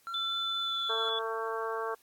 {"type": "tone with vibrato", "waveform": "triangle", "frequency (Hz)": 1360, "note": "F6", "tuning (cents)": -46, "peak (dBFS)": -34, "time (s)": [0.07, 1.09], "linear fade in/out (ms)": 0, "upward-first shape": "triangle", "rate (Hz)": 4.2, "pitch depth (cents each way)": 9}
{"type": "tone with pitch glide", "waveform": "sine", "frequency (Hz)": [3502, 3432], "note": ["A7", "A7"], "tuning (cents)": [-9, -44], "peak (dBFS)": -31, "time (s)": [0.14, 1.19], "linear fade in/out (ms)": 2, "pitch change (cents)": -35, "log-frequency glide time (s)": [0.57, 1.03]}
{"type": "harmonic tone", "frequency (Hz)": 224.4, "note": "A3", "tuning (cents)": 34, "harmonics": [2, 3, 4, 5, 6, 7], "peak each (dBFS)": [-35, -41, -40, -37, -42, -42], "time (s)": [0.89, 1.95], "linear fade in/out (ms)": 10}
{"effects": ["white hiss -65 dBFS RMS until 2.02 s", "AAC 64 kbps"]}